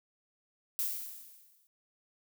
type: noise with exponential decay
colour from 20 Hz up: violet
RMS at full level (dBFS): -31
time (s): 0.79-1.67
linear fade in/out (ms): 0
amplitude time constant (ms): 190
effects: none